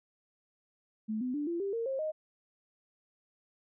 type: tone with pitch steps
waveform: sine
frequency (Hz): 217.2 / 252.4 / 293.3 / 340.8 / 396.1 / 460.2 / 534.8 / 621.5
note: A3 / B3 / D4 / F4 / G4 / A#4 / C5 / D#5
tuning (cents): -22 / +38 / -2 / -42 / +18 / -22 / +38 / -2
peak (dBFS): -31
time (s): 1.08-2.12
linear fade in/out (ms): 20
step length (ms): 130
effects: none